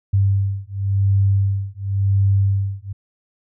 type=beating tone pair; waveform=sine; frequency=98 / 98.93 Hz; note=G2 / G2; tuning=0 / +16 cents; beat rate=0.93 Hz; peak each=-18 dBFS; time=0.13-2.93 s; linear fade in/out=10 ms; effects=none